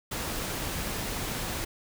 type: noise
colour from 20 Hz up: pink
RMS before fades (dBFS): -33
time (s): 0.11-1.65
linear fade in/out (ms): 10
effects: none